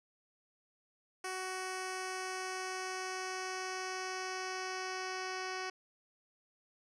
10% pulse tone with low-pass filter sweep, 373.3 Hz, F#4, 15 cents sharp, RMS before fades -40 dBFS, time 1.24-5.7 s, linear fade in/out 5 ms, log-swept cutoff 8800 to 5000 Hz, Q 1.7, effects none

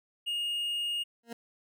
triangle tone, 2850 Hz, F7, 34 cents sharp, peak -28 dBFS, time 0.26-1.04 s, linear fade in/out 20 ms
20% pulse tone with exponential growth, 233.1 Hz, A#3, in tune, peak -30 dBFS, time 1.23-1.33 s, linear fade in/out 5 ms, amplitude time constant 20 ms
effects none

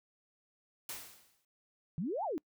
white noise with exponential decay, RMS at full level -40 dBFS, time 0.89-1.45 s, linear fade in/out 2 ms, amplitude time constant 120 ms
sine exponential two-way sweep, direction up then down, 146.83 to 932.3 to 273.5 Hz, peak -33 dBFS, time 1.98-2.38 s, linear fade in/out 0 ms, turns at 2.24 s
effects noise-tail reverb RT60 0.1 s tail -26 dB re dry

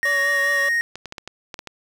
triangle tone, 1864.7 Hz, A#6, in tune, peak -16 dBFS, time 0.03-0.81 s, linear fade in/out 0 ms
25% pulse tone with vibrato, 566 Hz, C#5, 36 cents sharp, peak -22 dBFS, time 0.05-0.69 s, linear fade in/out 5 ms, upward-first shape triangle, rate 4.9 Hz, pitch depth 28 cents each way
clicks, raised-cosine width 0.2 ms, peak -16 dBFS, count 8, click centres 0.956 / 1.057 / 1.124 / 1.182 / 1.276 / 1.542 / 1.591 / 1.673 s
effects 7-bit

